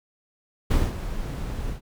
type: noise with ADSR envelope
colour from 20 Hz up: brown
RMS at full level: -18 dBFS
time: 0.7-1.81 s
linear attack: 13 ms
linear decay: 210 ms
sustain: -12 dB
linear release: 94 ms
effects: none

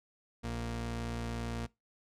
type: tone pair together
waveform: sawtooth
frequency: 58.27 / 116.54 Hz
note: A#1 / A#2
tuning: 0 / 0 cents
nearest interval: octave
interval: 1200 cents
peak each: -35 / -32 dBFS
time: 0.43-1.67 s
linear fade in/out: 20 ms
effects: noise-tail reverb RT60 0.2 s tail -21 dB re dry + low-pass 9000 Hz 12 dB/octave

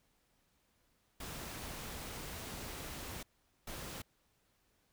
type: noise bursts at uneven times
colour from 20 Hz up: pink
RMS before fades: -45 dBFS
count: 2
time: 1.2-3.23 / 3.67-4.02 s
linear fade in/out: 5 ms
effects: pink hiss -75 dBFS RMS until 4.92 s

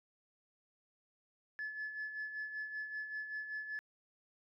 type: tone with tremolo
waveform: sine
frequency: 1722 Hz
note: A6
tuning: 38 cents flat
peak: -36 dBFS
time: 1.59-3.79 s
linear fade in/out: 0 ms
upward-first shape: sine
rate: 5.2 Hz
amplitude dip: 60%
effects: tanh soft clip ceiling -35 dBFS

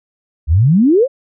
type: exponential sweep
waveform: sine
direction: up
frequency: 68.7 to 575 Hz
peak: -7 dBFS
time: 0.47-1.08 s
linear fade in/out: 50 ms
effects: none

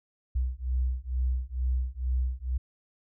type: beating tone pair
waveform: sine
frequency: 62.1 / 64.3 Hz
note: B1 / C2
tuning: +10 / -30 cents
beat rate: 2.2 Hz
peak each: -29 / -29 dBFS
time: 0.35-2.58 s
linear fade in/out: 10 ms
effects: none

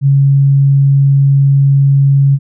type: tone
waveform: sine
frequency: 138.59 Hz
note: C#3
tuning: in tune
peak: -5 dBFS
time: 0.01-2.39 s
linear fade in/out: 50 ms
effects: none

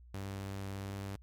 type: tone with pitch glide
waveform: sawtooth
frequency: 98 to 98.74 Hz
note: G2 to G2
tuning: 0 to +13 cents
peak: -35 dBFS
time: 0.14-1.16 s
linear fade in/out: 0 ms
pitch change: +13 cents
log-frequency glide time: 0.81-0.9 s
effects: added 60 Hz sine -53 dBFS peak until 1.22 s + MP3 96 kbps

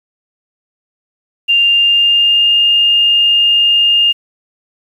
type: tone with pitch glide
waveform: sine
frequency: 2794 to 2822 Hz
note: F7 to F7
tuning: 0 to +17 cents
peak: -7 dBFS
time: 1.48-4.13 s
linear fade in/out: 20 ms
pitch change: +17 cents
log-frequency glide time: 1.58-2.54 s
effects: 7-bit

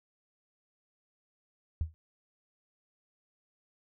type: tone with exponential decay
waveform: sine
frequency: 80 Hz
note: D#2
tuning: 49 cents sharp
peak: -24 dBFS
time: 1.81-1.94 s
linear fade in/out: 0 ms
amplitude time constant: 28 ms
effects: none

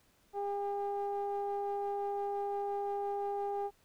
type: ring-modulated tone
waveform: triangle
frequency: 200.7 Hz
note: G3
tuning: 41 cents sharp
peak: -28 dBFS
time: 0.33-3.71 s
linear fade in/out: 50 ms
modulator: 605 Hz
effects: pink hiss -69 dBFS RMS until 3.84 s

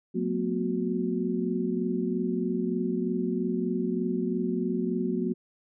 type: tone cluster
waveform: sine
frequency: 183 / 225.3 / 248.5 / 366.8 Hz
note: F#3 / A3 / B3 / F#4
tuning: -19 / +41 / +11 / -15 cents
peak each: -31 dBFS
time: 0.14-5.34 s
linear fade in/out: 20 ms
effects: none

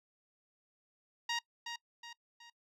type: tone with echo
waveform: 10% pulse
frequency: 940 Hz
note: A#5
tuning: 14 cents sharp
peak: -24 dBFS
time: 1.29-1.39 s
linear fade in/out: 5 ms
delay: 370 ms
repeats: 3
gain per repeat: -7 dB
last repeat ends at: 2.5 s
effects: noise-tail reverb RT60 0.1 s tail -22 dB re dry + low-pass 6000 Hz 12 dB/octave

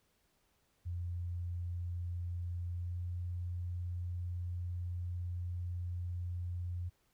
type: tone with pitch glide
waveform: sine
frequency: 87.4 to 88.21 Hz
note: F2 to F2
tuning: +2 to +18 cents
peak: -36 dBFS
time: 0.85-6.9 s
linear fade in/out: 20 ms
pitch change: +16 cents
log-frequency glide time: 2.72-2.98 s
effects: pink hiss -75 dBFS RMS until 7.13 s

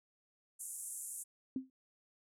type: band-pass noise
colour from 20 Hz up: white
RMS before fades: -45 dBFS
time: 0.59-1.24 s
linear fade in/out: 20 ms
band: 7400 to 11000 Hz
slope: 48 dB/octave
type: tone with exponential decay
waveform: sine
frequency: 261.6 Hz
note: C4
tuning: in tune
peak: -31 dBFS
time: 1.56-1.7 s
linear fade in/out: 2 ms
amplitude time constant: 30 ms
effects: none

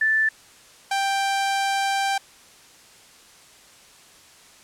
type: tone pair in turn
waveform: sine / sawtooth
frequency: 1760 / 786.1 Hz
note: A6 / G5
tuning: 0 / +5 cents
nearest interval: octave + major second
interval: 1395 cents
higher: first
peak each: -17 dBFS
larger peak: neither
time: 0.01-0.29 / 0.91-2.18 s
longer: second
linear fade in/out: 5 ms
effects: white hiss -50 dBFS RMS until 4.63 s + low-pass 9000 Hz 12 dB/octave

